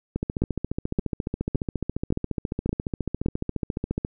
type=two click trains; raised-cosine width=3 ms; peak=-10 / -13 dBFS; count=6 / 57; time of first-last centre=0.42-3.261 / 0.16-4.049 s; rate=1.76 / 14.4 Hz; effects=none